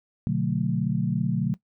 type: chord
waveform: sine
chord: B minor seventh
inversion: none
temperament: equal with one note detuned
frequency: 123.47 / 146.83 / 181.82 / 220 Hz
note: B2 / D3 / F#3 / A3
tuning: 0 / 0 / -30 / 0 cents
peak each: -29 / -27 / -26 / -29 dBFS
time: 0.27-1.54 s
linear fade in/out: 0 ms
effects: noise-tail reverb RT60 0.1 s tail -18 dB re dry